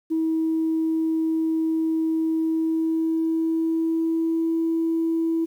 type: tone with pitch glide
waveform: sine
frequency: 321.6 to 328.2 Hz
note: E4 to E4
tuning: -43 to -8 cents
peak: -19 dBFS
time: 0.1-5.46 s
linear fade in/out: 20 ms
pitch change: +35 cents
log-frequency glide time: 2.31-4.54 s
effects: tanh soft clip ceiling -15 dBFS + 9-bit